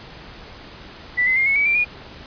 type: tone with pitch steps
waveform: sine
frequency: 1975.5 / 2046 / 2120 / 2196 / 2275 / 2356 / 2441 Hz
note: B6 / C7 / C7 / C#7 / C#7 / D7 / D#7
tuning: 0 / -39 / +22 / -17 / +44 / +5 / -34 cents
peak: -15 dBFS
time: 1.17-1.849 s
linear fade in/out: 20 ms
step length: 97 ms
effects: pink hiss -40 dBFS RMS until 2.26 s + resampled to 11025 Hz